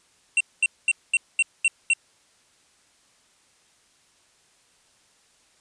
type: tone bursts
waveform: square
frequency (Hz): 2728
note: F7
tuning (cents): -41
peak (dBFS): -17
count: 7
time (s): 0.37-1.935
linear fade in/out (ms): 2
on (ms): 35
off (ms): 220
effects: white hiss -61 dBFS RMS until 5.6 s + resampled to 22050 Hz